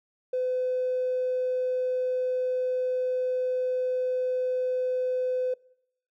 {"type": "tone with tanh clipping", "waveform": "triangle", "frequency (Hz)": 507, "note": "B4", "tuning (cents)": 45, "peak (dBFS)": -24, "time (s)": [0.33, 5.54], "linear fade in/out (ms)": 5, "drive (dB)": 1, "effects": ["noise-tail reverb RT60 0.7 s tail -23 dB re dry"]}